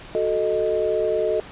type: chord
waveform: sine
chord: D# diminished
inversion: first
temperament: equal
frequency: 370 / 440 / 622.3 Hz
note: F#4 / A4 / D#5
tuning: 0 / 0 / 0 cents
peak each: -26 / -22 / -23 dBFS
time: 0.15-1.4 s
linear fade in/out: 0 ms
effects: pink hiss -41 dBFS RMS until 1.51 s + resampled to 8000 Hz